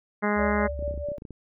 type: harmonic tone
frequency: 207.7 Hz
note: G#3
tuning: in tune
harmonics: 1 / 2 / 3 / 4 / 5 / 6 / 7 / 8 / 9 / 10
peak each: -26 / -29 / -31 / -32 / -33 / -34 / -34 / -35 / -36 / -36 dBFS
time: 0.22-0.68 s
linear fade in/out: 20 ms
type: tone with vibrato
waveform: sine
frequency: 70.4 Hz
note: C#2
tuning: 27 cents sharp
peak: -31 dBFS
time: 0.35-1.06 s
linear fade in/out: 50 ms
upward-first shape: sine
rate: 11 Hz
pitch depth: 110 cents each way
type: tone with tremolo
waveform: sine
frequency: 582 Hz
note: D5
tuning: 16 cents flat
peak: -27 dBFS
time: 0.39-1.18 s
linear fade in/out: 0 ms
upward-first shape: sine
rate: 4.7 Hz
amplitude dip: 75%
type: clicks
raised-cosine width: 3 ms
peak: -27 dBFS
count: 12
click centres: 0.792 / 0.825 / 0.879 / 0.91 / 0.94 / 0.977 / 1.087 / 1.118 / 1.183 / 1.221 / 1.252 / 1.307 s
effects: none